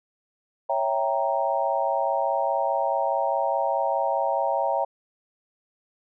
sine chord, C# diminished seventh, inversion none, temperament equal, 554.4 / 659.3 / 784 / 932.3 Hz, C#5 / E5 / G5 / Bb5, 0 / 0 / 0 / 0 cents, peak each -27 dBFS, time 0.69-4.85 s, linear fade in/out 10 ms, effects none

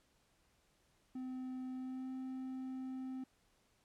triangle tone with pitch glide, 256.9 to 260.3 Hz, C4 to C4, -32 to -9 cents, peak -39 dBFS, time 1.15-3.24 s, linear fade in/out 5 ms, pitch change +23 cents, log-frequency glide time 1.73-2.11 s, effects pink hiss -74 dBFS RMS until 3.84 s + low-pass 11000 Hz 12 dB/octave

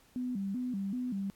sine tone with vibrato, 221.6 Hz, A3, 13 cents sharp, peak -32 dBFS, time 0.16-1.3 s, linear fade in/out 0 ms, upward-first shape square, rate 2.6 Hz, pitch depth 210 cents each way, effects pink hiss -64 dBFS RMS until 1.35 s + AAC 64 kbps

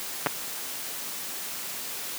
clicks, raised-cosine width 0.5 ms, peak -8 dBFS, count 2, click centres 0.262 / 0.269 s, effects white hiss -35 dBFS RMS until 2.18 s + high-pass 150 Hz 12 dB/octave

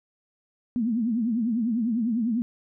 sine tone with vibrato, 230 Hz, A#3, 23 cents flat, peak -22 dBFS, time 0.76-2.42 s, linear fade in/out 0 ms, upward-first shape triangle, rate 10 Hz, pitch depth 180 cents each way, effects none

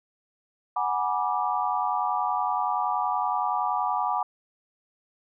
sine chord, G# half-diminished seventh, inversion third, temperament equal with one note detuned, 740 / 830.6 / 970.8 / 1174.7 Hz, F#5 / G#5 / B5 / D6, 0 / 0 / -30 / 0 cents, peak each -29 dBFS, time 0.76-4.23 s, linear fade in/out 5 ms, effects none

